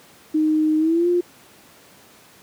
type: tone with pitch glide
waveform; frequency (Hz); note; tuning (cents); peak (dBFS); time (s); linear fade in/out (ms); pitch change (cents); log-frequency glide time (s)
sine; 310 to 352; D#4 to F4; -6 to +14; -15; 0.34-1.21; 10; +220; 0.78-1.08
effects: pink hiss -49 dBFS RMS until 2.42 s + high-pass 150 Hz 12 dB/octave